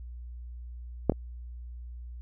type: clicks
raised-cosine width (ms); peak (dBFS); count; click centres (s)
2; -7 / -20; 2; 1.097 / 1.121
effects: added 60 Hz sine -39 dBFS peak until 2.21 s